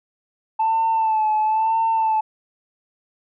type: tone with vibrato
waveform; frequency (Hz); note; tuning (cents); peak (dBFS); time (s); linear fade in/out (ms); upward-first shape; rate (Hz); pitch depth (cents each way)
sine; 880; A5; 0; -15; 0.59-2.21; 10; sine; 1; 42
effects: tanh soft clip ceiling -13 dBFS